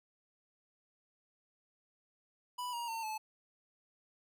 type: tone with pitch steps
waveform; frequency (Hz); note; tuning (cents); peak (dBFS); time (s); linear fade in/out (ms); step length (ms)
square; 987.8 / 945.9 / 905.8 / 867.4; B5 / A#5 / A#5 / A5; 0 / +25 / -50 / -25; -38; 2.58-3.18; 10; 150
effects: none